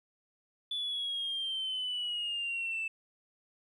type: exponential sweep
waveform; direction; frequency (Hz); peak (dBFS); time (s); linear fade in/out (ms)
sine; down; 3471 to 2637; -31; 0.71-2.88; 5
effects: tanh soft clip ceiling -29 dBFS + 12-bit